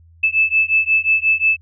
sine beating tone pair, 2620 / 2625.6 Hz, E7 / E7, -11 / -8 cents, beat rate 5.6 Hz, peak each -16 dBFS, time 0.23-1.57 s, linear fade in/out 10 ms, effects added 83 Hz sine -45 dBFS peak until 1.61 s

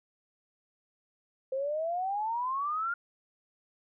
sine exponential sweep, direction up, 519 to 1424 Hz, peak -29 dBFS, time 1.52-2.94 s, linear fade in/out 5 ms, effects none

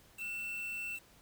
triangle tone with quantisation, 2679 Hz, E7, 27 cents sharp, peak -36 dBFS, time 0.17-1 s, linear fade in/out 50 ms, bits 8, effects pink hiss -62 dBFS RMS until 1.21 s

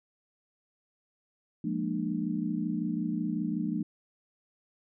sine chord, Bb dominant seventh, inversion second, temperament equal with one note detuned, 174.61 / 207.7 / 233.1 / 300 Hz, F3 / Ab3 / Bb3 / D4, 0 / 0 / 0 / +37 cents, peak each -34 dBFS, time 1.64-3.83 s, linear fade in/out 5 ms, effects none

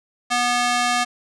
square tone with high-pass filter, 243.9 Hz, B3, 21 cents flat, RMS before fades -20 dBFS, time 0.3-1.05 s, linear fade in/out 20 ms, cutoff 840 Hz, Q 0.84, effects resampled to 22050 Hz + 8-bit

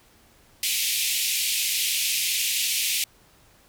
pink band-pass noise, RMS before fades -25 dBFS, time 0.63-3.04 s, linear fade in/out 2 ms, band 2300 to 16000 Hz, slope 48 dB/octave, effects pink hiss -57 dBFS RMS until 3.68 s

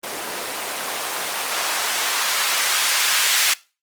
blue noise with band-pass filter sweep, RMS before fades -22 dBFS, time 0.03-3.54 s, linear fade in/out 10 ms, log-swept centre 400 to 1900 Hz, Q 0.76, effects noise-tail reverb RT60 0.3 s tail -20 dB re dry + Opus 24 kbps

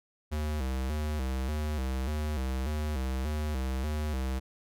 square tone with vibrato, 70.4 Hz, C#2, 27 cents sharp, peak -30 dBFS, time 0.31-4.4 s, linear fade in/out 20 ms, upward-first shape square, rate 1.7 Hz, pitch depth 130 cents each way, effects none

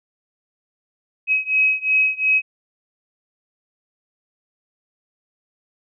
sine beating tone pair, 2545 / 2547.8 Hz, D#7 / D#7, +39 / +40 cents, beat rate 2.8 Hz, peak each -18 / -19 dBFS, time 1.27-2.42 s, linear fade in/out 50 ms, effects none

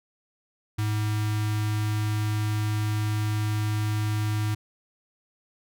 square tone with notch filter, 106.5 Hz, G#2, 44 cents sharp, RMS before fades -26 dBFS, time 0.78-4.55 s, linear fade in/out 10 ms, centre 530 Hz, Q 1, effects none

